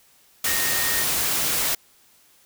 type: tone in noise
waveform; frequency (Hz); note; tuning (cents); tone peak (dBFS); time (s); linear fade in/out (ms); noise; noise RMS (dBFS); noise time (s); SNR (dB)
sine; 1852; A#6; -12; -28; 0.46-1.04; 5; white; -23; 0.44-1.75; -8
effects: white hiss -57 dBFS RMS until 2.45 s